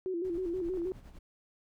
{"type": "tone with vibrato", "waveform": "sine", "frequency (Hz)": 355.9, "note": "F4", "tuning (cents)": 33, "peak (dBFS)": -31, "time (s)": [0.06, 0.92], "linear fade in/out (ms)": 0, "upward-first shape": "square", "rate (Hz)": 6.3, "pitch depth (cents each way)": 81}
{"type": "noise with tremolo", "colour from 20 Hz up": "brown", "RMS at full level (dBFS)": -47, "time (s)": [0.24, 1.19], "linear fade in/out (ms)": 10, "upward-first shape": "sine", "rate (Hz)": 9.9, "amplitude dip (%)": 60}
{"type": "clicks", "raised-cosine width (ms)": 1, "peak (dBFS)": -40, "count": 7, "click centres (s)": [0.602, 0.687, 0.738, 0.773, 0.818, 0.872, 0.915]}
{"effects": []}